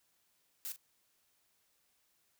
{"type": "noise with echo", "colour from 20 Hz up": "blue", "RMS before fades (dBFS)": -41, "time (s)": [0.65, 0.72], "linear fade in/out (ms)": 0, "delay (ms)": 41, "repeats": 1, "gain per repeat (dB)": -12, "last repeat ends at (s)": 0.761, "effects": ["white hiss -75 dBFS RMS until 2.39 s"]}